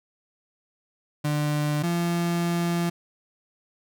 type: tone pair in turn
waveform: 35% pulse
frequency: 148.7 / 171.41 Hz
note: D3 / F3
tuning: +22 / -32 cents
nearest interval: major second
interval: 246 cents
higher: second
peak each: -21 dBFS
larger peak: neither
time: 1.24-1.83 / 1.83-2.9 s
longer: second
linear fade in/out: 10 ms
effects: none